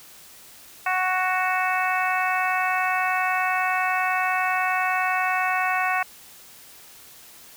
harmonic tone with a mistuned harmonic, 370 Hz, F#4, in tune, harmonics 2 / 3 / 4 / 5 / 6 / 7, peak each -25 / -27 / -28 / -29 / -30 / -30 dBFS, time 0.86-6.03 s, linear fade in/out 5 ms, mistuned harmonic 7, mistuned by +21 cents, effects white hiss -47 dBFS RMS until 7.56 s

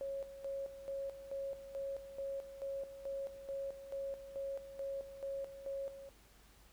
sine tone with tremolo, 549 Hz, C#5, 17 cents flat, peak -38 dBFS, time 0.01-6.09 s, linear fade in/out 0 ms, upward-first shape square, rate 2.3 Hz, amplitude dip 70%, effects added 50 Hz sine -64 dBFS peak until 6.72 s + pink hiss -65 dBFS RMS until 6.72 s

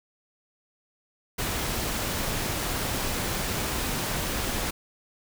pink noise, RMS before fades -29 dBFS, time 1.38-4.71 s, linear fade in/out 10 ms, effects none

